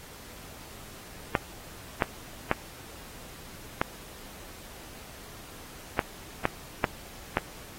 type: clicks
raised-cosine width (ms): 0.5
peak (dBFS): -7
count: 8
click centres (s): 1.352 / 2.022 / 2.514 / 3.815 / 5.992 / 6.454 / 6.842 / 7.371
effects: pink hiss -47 dBFS RMS until 7.78 s + AAC 48 kbps